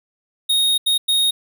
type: tone bursts at uneven times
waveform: square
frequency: 3729 Hz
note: A#7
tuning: in tune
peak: -15 dBFS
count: 3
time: 0.49-0.78 / 0.86-0.98 / 1.08-1.31 s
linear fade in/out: 10 ms
effects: none